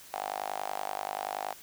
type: tone with high-pass filter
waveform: sawtooth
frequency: 50.5 Hz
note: G#1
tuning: 48 cents flat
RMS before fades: -36 dBFS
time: 0.13-1.53 s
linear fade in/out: 5 ms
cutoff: 750 Hz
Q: 6.5
effects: white hiss -51 dBFS RMS until 1.62 s